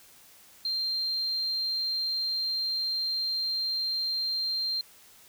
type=tone; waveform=triangle; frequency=4173 Hz; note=C8; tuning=5 cents flat; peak=-24 dBFS; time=0.65-4.81 s; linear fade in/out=2 ms; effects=tanh soft clip ceiling -25 dBFS + white hiss -55 dBFS RMS until 5.28 s